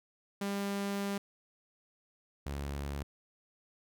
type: tone pair in turn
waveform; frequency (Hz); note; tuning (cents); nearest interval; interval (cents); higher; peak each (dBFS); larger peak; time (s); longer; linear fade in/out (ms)
sawtooth; 199.7 / 70.6; G3 / C#2; +32 / +32; octave + tritone; 1800; first; -29 / -32; first; 0.41-1.18 / 2.46-3.03; first; 5
effects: none